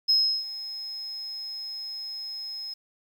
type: tone with ADSR envelope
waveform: sine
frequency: 5140 Hz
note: E8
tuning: 45 cents flat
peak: -16 dBFS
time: 0.08-2.74 s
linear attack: 18 ms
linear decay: 340 ms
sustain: -17 dB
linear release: 7 ms
effects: tanh soft clip ceiling -13 dBFS + 9-bit